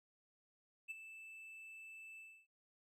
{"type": "tone with ADSR envelope", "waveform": "triangle", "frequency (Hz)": 2639, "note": "E7", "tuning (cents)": 1, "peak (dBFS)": -39, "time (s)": [0.88, 2.47], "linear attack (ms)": 27, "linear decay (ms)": 19, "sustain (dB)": -11, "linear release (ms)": 290, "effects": []}